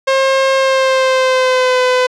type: tone with pitch glide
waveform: sawtooth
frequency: 535 to 505 Hz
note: C5 to B4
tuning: +38 to +39 cents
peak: -6 dBFS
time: 0.07-2.07 s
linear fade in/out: 10 ms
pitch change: -99 cents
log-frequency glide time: 0.56-1.81 s
effects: low-pass 5000 Hz 12 dB/octave